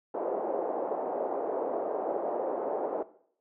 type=band-pass noise; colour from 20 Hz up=pink; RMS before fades=-32 dBFS; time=0.14-3.03 s; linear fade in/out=5 ms; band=400 to 750 Hz; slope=24 dB/octave; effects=noise-tail reverb RT60 0.6 s tail -17 dB re dry